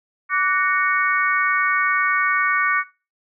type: harmonic tone with a mistuned harmonic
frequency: 370 Hz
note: F#4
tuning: in tune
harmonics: 3 / 4 / 5 / 6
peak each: -21 / -22 / -23 / -24 dBFS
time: 0.29-2.84 s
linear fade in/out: 50 ms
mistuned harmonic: 3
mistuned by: +73 cents
effects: noise-tail reverb RT60 0.3 s tail -18 dB re dry